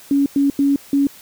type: tone bursts at uneven times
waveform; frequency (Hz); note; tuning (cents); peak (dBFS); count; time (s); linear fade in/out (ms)
sine; 280; C#4; +18; -12; 4; 0.11-0.26 / 0.36-0.5 / 0.59-0.76 / 0.93-1.07; 2
effects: white hiss -43 dBFS RMS until 1.21 s